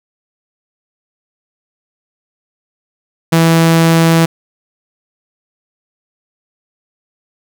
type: tone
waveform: sawtooth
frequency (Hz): 164.6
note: E3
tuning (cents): -2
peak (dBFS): -3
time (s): 3.32-4.26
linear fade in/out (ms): 10
effects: none